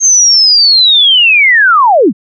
sine linear sweep, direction down, 6440 to 155.56 Hz, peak -3 dBFS, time 0-2.13 s, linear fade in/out 50 ms, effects none

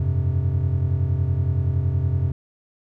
triangle chord, F suspended second, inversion none, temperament equal, 87.31 / 98 / 130.81 Hz, F2 / G2 / C3, 0 / 0 / 0 cents, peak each -20 / -23 / -21 dBFS, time 0-2.32 s, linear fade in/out 5 ms, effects none

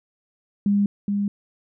sine tone pair in turn, 202.4 / 202.4 Hz, G#3 / G#3, -44 / -44 cents, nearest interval unison, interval 0 cents, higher neither, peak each -16 / -20 dBFS, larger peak first, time 0.66-0.86 / 1.08-1.28 s, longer neither, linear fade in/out 2 ms, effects none

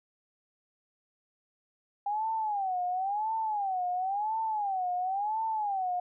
sine tone with vibrato, 800 Hz, G5, 35 cents sharp, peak -28 dBFS, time 2.06-6 s, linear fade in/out 5 ms, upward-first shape sine, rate 0.96 Hz, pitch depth 190 cents each way, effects none

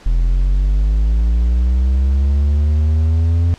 triangle linear sweep, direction up, 40.58 to 86.1 Hz, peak -9 dBFS, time 0.06-3.54 s, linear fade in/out 0 ms, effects pink hiss -43 dBFS RMS until 3.58 s + low-pass 6000 Hz 12 dB/octave

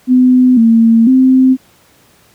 sine tone with pitch steps, 253.2 / 227.7 / 260 Hz, B3 / A#3 / C4, +43 / -40 / -11 cents, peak -4 dBFS, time 0.07-1.57 s, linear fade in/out 50 ms, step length 500 ms, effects pink hiss -48 dBFS RMS until 2.34 s + high-pass 80 Hz 12 dB/octave

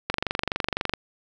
click train, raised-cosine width 0.3 ms, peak -8 dBFS, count 21, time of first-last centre 0.1-0.937 s, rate 23.9 Hz, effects none

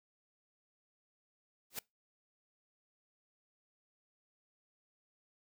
white noise with exponential growth, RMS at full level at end -34 dBFS, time 1.7-1.79 s, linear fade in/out 5 ms, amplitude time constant 18 ms, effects noise-tail reverb RT60 0.2 s tail -24 dB re dry

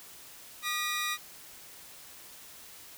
20% pulse tone pair together, 1217 / 1931.9 Hz, D#6 / B6, -39 / -39 cents, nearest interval minor sixth, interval 800 cents, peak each -28 dBFS, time 0.62-1.18 s, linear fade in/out 50 ms, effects white hiss -50 dBFS RMS until 2.97 s

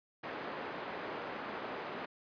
pink band-pass noise, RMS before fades -42 dBFS, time 0.23-2.06 s, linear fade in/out 10 ms, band 320 to 1900 Hz, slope 12 dB/octave, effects resampled to 11025 Hz

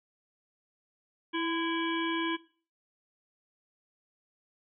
harmonic tone with a mistuned harmonic, 329.6 Hz, E4, in tune, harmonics 1 / 3 / 5 / 7 / 9 / 10, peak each -31 / -36 / -38 / -39 / -41 / -41 dBFS, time 1.33-2.37 s, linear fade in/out 20 ms, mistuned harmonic 3, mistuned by +42 cents, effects noise-tail reverb RT60 0.4 s tail -18 dB re dry

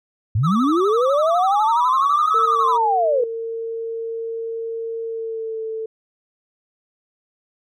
sine linear two-way sweep, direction up then down, 92.5 to 1325 to 462.6 Hz, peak -15 dBFS, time 0.35-3.24 s, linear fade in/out 5 ms, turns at 2.4 s
triangle tone with vibrato, 1219 Hz, D#6, 36 cents flat, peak -19 dBFS, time 0.43-2.78 s, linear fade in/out 20 ms, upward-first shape sine, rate 12 Hz, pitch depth 130 cents each way
sine tone with pitch glide, 455.3 to 443.4 Hz, A#4 to A4, -41 to +13 cents, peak -24 dBFS, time 2.34-5.86 s, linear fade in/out 5 ms, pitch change -46 cents, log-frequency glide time 5.03-5.62 s
effects none

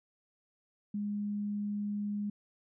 sine tone, 206 Hz, G#3, 14 cents flat, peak -32 dBFS, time 0.94-2.3 s, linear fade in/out 5 ms, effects none

